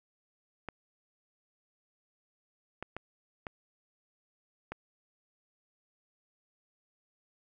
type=clicks; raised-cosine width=0.5 ms; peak=-23 dBFS; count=5; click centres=0.687 / 2.826 / 2.966 / 3.468 / 4.72 s; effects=none